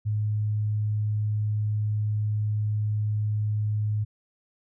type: tone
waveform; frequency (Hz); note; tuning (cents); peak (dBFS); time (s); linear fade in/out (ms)
sine; 106; G#2; +36; -23; 0.05-4.05; 20
effects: none